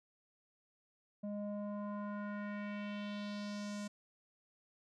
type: tone with low-pass filter sweep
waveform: square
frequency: 205.9 Hz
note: G#3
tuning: 15 cents flat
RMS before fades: -42 dBFS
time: 1.23-3.88 s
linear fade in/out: 10 ms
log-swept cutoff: 510 to 7700 Hz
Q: 2.2
effects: none